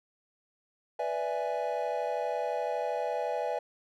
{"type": "chord", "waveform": "triangle", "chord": "E dominant seventh", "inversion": "second", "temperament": "equal", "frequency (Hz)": [493.9, 587.3, 659.3, 830.6], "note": ["B4", "D5", "E5", "G#5"], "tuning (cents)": [0, 0, 0, 0], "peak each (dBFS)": -33, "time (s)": [0.99, 3.59], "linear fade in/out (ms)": 5, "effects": []}